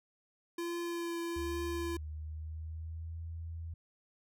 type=tone with vibrato; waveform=square; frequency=341.1 Hz; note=F4; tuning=41 cents flat; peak=-36 dBFS; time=0.58-1.97 s; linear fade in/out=5 ms; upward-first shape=triangle; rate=1.2 Hz; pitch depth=15 cents each way
type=tone with pitch glide; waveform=sine; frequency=73.42 to 82.41 Hz; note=D2 to E2; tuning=0 to 0 cents; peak=-39 dBFS; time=1.36-3.74 s; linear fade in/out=5 ms; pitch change=+200 cents; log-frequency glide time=1.46-3.19 s
effects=none